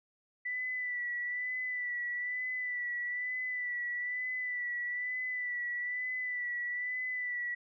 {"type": "tone with vibrato", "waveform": "sine", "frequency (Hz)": 1975, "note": "B6", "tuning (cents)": 0, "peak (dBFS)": -33, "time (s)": [0.45, 7.55], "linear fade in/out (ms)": 10, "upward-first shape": "sine", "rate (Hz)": 1.1, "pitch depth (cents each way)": 33, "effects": []}